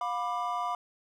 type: chord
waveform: triangle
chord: B diminished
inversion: second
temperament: just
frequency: 711.2 / 987.8 / 1185.3 Hz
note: F5 / B5 / D6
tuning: +31 / 0 / +16 cents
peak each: -32 dBFS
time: 0.01-0.75 s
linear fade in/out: 2 ms
effects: none